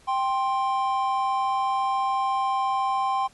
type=tone pair together; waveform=triangle; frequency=784 / 1049.9 Hz; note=G5 / C6; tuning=0 / +6 cents; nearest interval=perfect fourth; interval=506 cents; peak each=-23 dBFS; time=0.07-3.28 s; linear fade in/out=20 ms; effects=pink hiss -56 dBFS RMS until 3.33 s + resampled to 24000 Hz